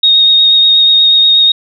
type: tone with vibrato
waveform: sine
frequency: 3729 Hz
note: A#7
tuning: in tune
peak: -4 dBFS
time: 0.03-1.52 s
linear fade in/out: 5 ms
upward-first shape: triangle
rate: 8.3 Hz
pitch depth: 17 cents each way
effects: none